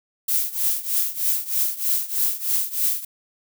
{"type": "noise with tremolo", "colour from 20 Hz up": "violet", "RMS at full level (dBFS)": -19, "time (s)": [0.28, 3.05], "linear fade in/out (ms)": 5, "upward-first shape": "triangle", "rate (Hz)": 3.2, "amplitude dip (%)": 90, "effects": []}